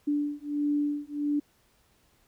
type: beating tone pair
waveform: sine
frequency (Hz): 291.4 / 292.9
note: D4 / D4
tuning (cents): -13 / -5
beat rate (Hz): 1.5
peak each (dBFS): -29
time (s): 0.07-1.4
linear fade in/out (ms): 10
effects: pink hiss -66 dBFS RMS until 2.27 s